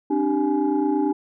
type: tone cluster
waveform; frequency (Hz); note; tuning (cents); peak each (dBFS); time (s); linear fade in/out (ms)
sine; 269.9 / 298.8 / 390.7 / 841; C#4 / D4 / G4 / G#5; -46 / +30 / -6 / +22; -25 / -20 / -25 / -27; 0.1-1.13; 10
effects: tanh soft clip ceiling -11 dBFS